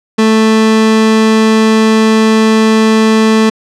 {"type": "tone", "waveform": "30% pulse", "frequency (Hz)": 220, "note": "A3", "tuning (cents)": 0, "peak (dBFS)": -3, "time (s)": [0.18, 3.5], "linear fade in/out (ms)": 10, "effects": ["low-pass 7000 Hz 12 dB/octave"]}